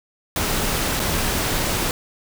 pink noise with dropouts, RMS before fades -22 dBFS, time 0.36-1.91 s, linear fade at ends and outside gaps 1 ms, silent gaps 0.995-1 s, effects none

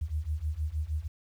sine beating tone pair, 73.42 / 79.82 Hz, D2 / D#2, 0 / +45 cents, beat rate 6.4 Hz, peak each -33 / -32 dBFS, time 0.01-1.08 s, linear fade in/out 10 ms, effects 10-bit

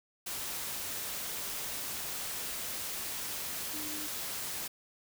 sine tone in noise, 302.9 Hz, D#4, 46 cents flat, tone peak -44 dBFS, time 3.73-4.07 s, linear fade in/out 10 ms, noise white, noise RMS -38 dBFS, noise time 0.26-4.68 s, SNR -9 dB, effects none

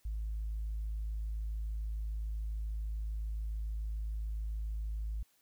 sine tone, 53.5 Hz, A1, 48 cents flat, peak -33 dBFS, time 0.05-5.23 s, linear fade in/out 5 ms, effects tanh soft clip ceiling -31 dBFS + white hiss -71 dBFS RMS until 5.41 s

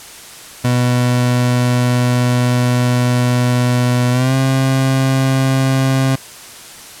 30% pulse tone with pitch glide, 123.47 to 133.1 Hz, B2 to C3, 0 to +30 cents, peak -9 dBFS, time 0.64-6.16 s, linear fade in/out 10 ms, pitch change +130 cents, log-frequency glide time 4.11-4.34 s, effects white hiss -35 dBFS RMS until 7 s + low-pass 11000 Hz 12 dB/octave

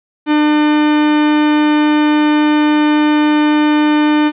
45% pulse tone, 300.6 Hz, D4, 40 cents sharp, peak -9 dBFS, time 0.26-4.32 s, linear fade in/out 50 ms, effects resampled to 8000 Hz + 8-bit

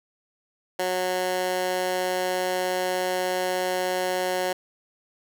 15% pulse tone with high-pass filter, 183.3 Hz, F#3, 16 cents flat, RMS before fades -26 dBFS, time 0.79-4.53 s, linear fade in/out 5 ms, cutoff 480 Hz, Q 1.1, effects none

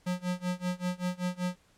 square tone with tremolo, 180.1 Hz, F#3, 46 cents flat, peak -28 dBFS, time 0.06-1.56 s, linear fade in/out 10 ms, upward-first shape sine, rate 5.2 Hz, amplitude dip 95%, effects pink hiss -65 dBFS RMS until 1.77 s + low-pass 10000 Hz 12 dB/octave

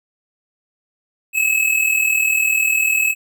square tone pair together, 2563 / 2603 Hz, E7 / E7, -49 / -22 cents, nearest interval unison, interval 27 cents, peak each -18 dBFS, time 1.33-3.15 s, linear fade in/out 50 ms, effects none

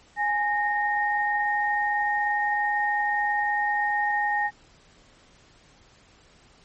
sine tone pair together, 830.6 / 1849.6 Hz, G#5 / A#6, 0 / -14 cents, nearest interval octave + major second, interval 1386 cents, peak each -24 / -25 dBFS, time 0.16-4.51 s, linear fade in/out 50 ms, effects pink hiss -56 dBFS RMS until 6.64 s + MP3 32 kbps

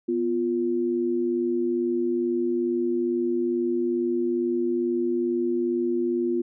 sine tone pair together, 246.9 / 349.2 Hz, B3 / F4, 0 / 0 cents, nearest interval tritone, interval 600 cents, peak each -27 / -23 dBFS, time 0.08-6.42 s, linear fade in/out 10 ms, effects none

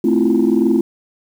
sine chord, F major seventh, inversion first, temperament equal with one note detuned, 220 / 261.6 / 326.8 / 349.2 Hz, A3 / C4 / E4 / F4, 0 / 0 / -15 / 0 cents, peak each -16 dBFS, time 0.04-0.81 s, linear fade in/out 5 ms, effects tanh soft clip ceiling -5 dBFS + 7-bit

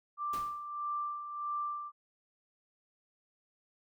sine tone with tremolo, 1179 Hz, D6, 6 cents sharp, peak -32 dBFS, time 0.17-1.92 s, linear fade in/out 50 ms, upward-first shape sine, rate 1.6 Hz, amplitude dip 60%
pink noise with exponential decay, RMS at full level -43 dBFS, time 0.33-0.69 s, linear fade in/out 5 ms, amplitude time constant 78 ms
effects none

